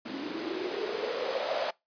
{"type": "noise with band-pass filter sweep", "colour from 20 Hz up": "blue", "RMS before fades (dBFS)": -33, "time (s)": [0.05, 1.71], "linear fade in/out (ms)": 10, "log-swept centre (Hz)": [270, 640], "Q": 7.6, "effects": ["noise-tail reverb RT60 0.2 s tail -23 dB re dry", "resampled to 11025 Hz"]}